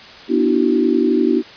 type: tone cluster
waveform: sine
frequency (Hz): 245 / 297.4 / 328.5 / 377.9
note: B3 / D4 / E4 / F#4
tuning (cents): -14 / +22 / -6 / +37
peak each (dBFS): -18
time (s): 0.28-1.43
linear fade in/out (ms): 50
effects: white hiss -38 dBFS RMS until 1.56 s + resampled to 11025 Hz